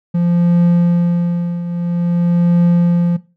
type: tone with tremolo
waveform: triangle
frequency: 173.1 Hz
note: F3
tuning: 15 cents flat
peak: -6 dBFS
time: 0.14-3.17 s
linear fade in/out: 10 ms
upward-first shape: triangle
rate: 0.5 Hz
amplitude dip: 75%
effects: noise-tail reverb RT60 0.3 s tail -18 dB re dry